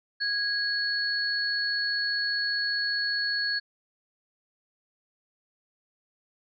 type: tone pair together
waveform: sine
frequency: 1650 / 4385 Hz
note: G#6 / C#8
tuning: -12 / -20 cents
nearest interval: octave + perfect fourth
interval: 1692 cents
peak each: -28 dBFS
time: 0.2-3.6 s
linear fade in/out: 20 ms
effects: none